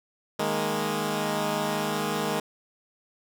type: chord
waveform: 10% pulse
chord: D# suspended fourth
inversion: none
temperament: equal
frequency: 155.56 / 207.7 / 233.1 Hz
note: D#3 / G#3 / A#3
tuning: 0 / 0 / 0 cents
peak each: -23 / -20 / -24 dBFS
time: 0.39-2.4 s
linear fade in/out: 5 ms
effects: none